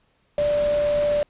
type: tone in noise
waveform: sine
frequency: 587.3 Hz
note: D5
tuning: in tune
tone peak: -18 dBFS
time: 0.38-1.23 s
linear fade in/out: 2 ms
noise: pink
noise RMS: -34 dBFS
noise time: 0.38-1.23 s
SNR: +13 dB
effects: pink hiss -65 dBFS RMS until 1.29 s + resampled to 8000 Hz